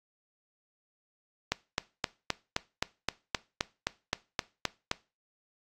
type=click train; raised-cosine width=0.2 ms; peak=-9 dBFS; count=14; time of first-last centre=1.52-4.914 s; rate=3.83 Hz; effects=noise-tail reverb RT60 0.3 s tail -21 dB re dry + AAC 48 kbps